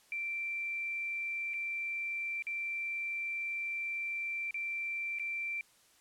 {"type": "tone with dropouts", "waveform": "sine", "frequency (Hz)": 2349, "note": "D7", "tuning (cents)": 0, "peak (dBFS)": -34, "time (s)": [0.12, 5.61], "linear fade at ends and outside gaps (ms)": 1, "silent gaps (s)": [[1.536, 1.54], [2.423, 2.468], [4.509, 4.543], [5.187, 5.196]], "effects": ["white hiss -65 dBFS RMS until 6 s", "low-pass 11000 Hz 12 dB/octave"]}